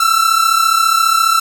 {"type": "tone pair together", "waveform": "45% pulse", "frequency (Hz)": [1318.5, 1353.2], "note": ["E6", "E6"], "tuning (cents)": [0, 45], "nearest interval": "unison", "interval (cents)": 45, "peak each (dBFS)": -13, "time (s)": [0, 1.4], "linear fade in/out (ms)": 5, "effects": []}